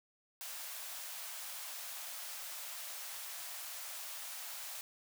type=high-pass noise; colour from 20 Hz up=white; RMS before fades=-45 dBFS; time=0.41-4.81 s; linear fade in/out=0 ms; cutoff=570 Hz; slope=48 dB/octave; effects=none